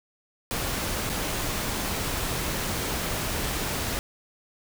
pink noise with dropouts, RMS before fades -29 dBFS, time 0.51-3.99 s, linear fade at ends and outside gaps 0 ms, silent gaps 1.093-1.098 s, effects none

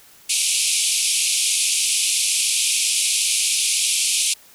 white band-pass noise, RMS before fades -20 dBFS, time 0.29-4.34 s, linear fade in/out 10 ms, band 2300 to 11000 Hz, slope 96 dB/octave, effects white hiss -49 dBFS RMS until 4.54 s

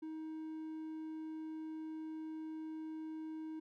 triangle tone, 315.4 Hz, D#4, 24 cents sharp, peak -40 dBFS, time 0.02-3.6 s, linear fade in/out 10 ms, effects none

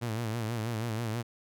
sawtooth tone with vibrato, 113.6 Hz, A#2, 44 cents flat, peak -27 dBFS, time 0.01-1.23 s, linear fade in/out 20 ms, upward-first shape sine, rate 6.2 Hz, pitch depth 98 cents each way, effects none

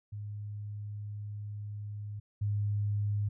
sine tone pair in turn, 103.83 / 103.17 Hz, G#2 / G#2, 0 / -11 cents, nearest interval unison, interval 11 cents, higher first, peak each -37 / -28 dBFS, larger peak second, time 0.12-2.2 / 2.41-3.29 s, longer first, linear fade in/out 10 ms, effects none

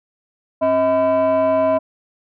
sine tone with frequency modulation, 638 Hz, D#5, 43 cents sharp, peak -11 dBFS, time 0.61-1.79 s, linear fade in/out 20 ms, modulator 369 Hz, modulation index 0.68, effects tanh soft clip ceiling -12 dBFS

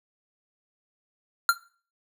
square tone with exponential decay, 1383 Hz, F6, 17 cents flat, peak -13 dBFS, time 1.49-1.58 s, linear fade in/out 1 ms, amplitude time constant 18 ms, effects noise-tail reverb RT60 0.4 s tail -18 dB re dry

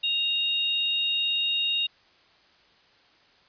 sine tone pair together, 2800 / 3738 Hz, F7 / A#7, +4 / +4 cents, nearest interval perfect fourth, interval 500 cents, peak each -26 dBFS, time 0.03-1.87 s, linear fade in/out 10 ms, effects white hiss -59 dBFS RMS until 3.48 s + resampled to 11025 Hz

